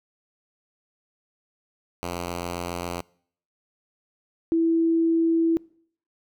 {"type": "tone pair in turn", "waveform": ["5% pulse", "sine"], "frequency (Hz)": [87.31, 329.6], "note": ["F2", "E4"], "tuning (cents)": [0, 0], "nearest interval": "octave + major seventh", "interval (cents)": 2300, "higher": "second", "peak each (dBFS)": -18, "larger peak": "neither", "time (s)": [[2.03, 3.01], [4.52, 5.57]], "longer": "second", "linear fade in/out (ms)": 0, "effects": ["noise-tail reverb RT60 0.6 s tail -25 dB re dry"]}